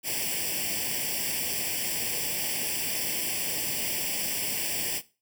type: noise with comb filter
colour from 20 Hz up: white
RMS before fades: -30 dBFS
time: 0.03-5.02 s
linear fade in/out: 50 ms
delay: 0.38 ms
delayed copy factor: +1
effects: noise-tail reverb RT60 0.3 s tail -17 dB re dry + high-pass 100 Hz 12 dB/octave